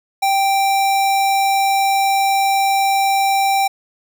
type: tone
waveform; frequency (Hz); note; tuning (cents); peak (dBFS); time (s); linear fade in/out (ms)
square; 784; G5; 0; -14; 0.22-3.68; 10
effects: none